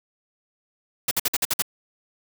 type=noise bursts; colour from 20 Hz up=white; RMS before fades=-22 dBFS; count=7; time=1.08-1.622 s; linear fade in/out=5 ms; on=32 ms; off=53 ms; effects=none